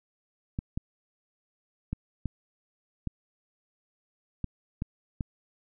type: clicks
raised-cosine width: 5 ms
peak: -18 dBFS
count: 8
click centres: 0.589 / 0.775 / 1.93 / 2.257 / 3.073 / 4.443 / 4.821 / 5.208 s
effects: none